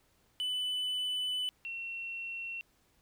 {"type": "tone pair in turn", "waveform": ["triangle", "sine"], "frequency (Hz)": [2997, 2720], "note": ["F#7", "F7"], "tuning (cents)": [22, -46], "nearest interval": "major second", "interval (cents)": 168, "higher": "first", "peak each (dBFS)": [-30, -37], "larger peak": "first", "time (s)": [[0.4, 1.49], [1.65, 2.61]], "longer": "first", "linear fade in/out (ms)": 0, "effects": ["pink hiss -70 dBFS RMS until 3.01 s"]}